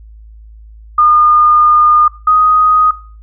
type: tone pair in turn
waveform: sine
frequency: 1217 / 1248.3 Hz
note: D#6 / D#6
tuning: -39 / +5 cents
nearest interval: unison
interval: 44 cents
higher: second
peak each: -5 dBFS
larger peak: neither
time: 0.98-2.08 / 2.27-2.91 s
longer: first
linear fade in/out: 5 ms
effects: noise-tail reverb RT60 0.4 s tail -19 dB re dry + added 54 Hz sine -33 dBFS peak until 3.22 s